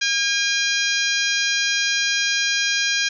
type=harmonic tone with a mistuned harmonic; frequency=810 Hz; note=G#5; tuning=43 cents flat; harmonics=2 / 3 / 4 / 5 / 6 / 7 / 8; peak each=-23 / -25 / -26 / -27 / -28 / -28 / -29 dBFS; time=0.01-3.09 s; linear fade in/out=10 ms; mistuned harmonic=6; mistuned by=+31 cents; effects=none